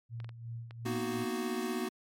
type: tone with tremolo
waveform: sine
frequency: 116.2 Hz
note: A#2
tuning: 5 cents flat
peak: -37 dBFS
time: 0.09-1.26 s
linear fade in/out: 50 ms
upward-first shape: sine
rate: 2.8 Hz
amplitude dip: 65%
type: clicks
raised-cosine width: 0.3 ms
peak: -33 dBFS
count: 8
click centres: 0.202 / 0.245 / 0.292 / 0.709 / 0.874 / 0.956 / 1.139 / 1.219 s
type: chord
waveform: square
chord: B major seventh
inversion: third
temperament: equal with one note detuned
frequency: 233.1 / 249.4 / 311.1 / 370 Hz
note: A#3 / B3 / D#4 / F#4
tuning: 0 / +17 / 0 / 0 cents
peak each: -38 / -40 / -42 / -37 dBFS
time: 0.85-1.89 s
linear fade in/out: 10 ms
effects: MP3 64 kbps